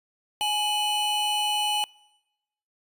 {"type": "tone pair together", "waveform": "square", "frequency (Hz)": [838.9, 2975], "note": ["G#5", "F#7"], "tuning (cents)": [17, 9], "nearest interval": "octave + minor seventh", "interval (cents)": 2192, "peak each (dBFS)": -27, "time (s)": [0.41, 1.84], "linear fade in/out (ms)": 0, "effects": ["noise-tail reverb RT60 1.0 s tail -25 dB re dry", "resampled to 32000 Hz"]}